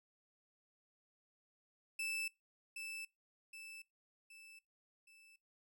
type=tone with echo; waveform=40% pulse; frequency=2637 Hz; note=E7; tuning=in tune; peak=-37 dBFS; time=1.99-2.28 s; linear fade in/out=5 ms; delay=770 ms; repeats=4; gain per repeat=-6 dB; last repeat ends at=5.36 s; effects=noise-tail reverb RT60 0.2 s tail -22 dB re dry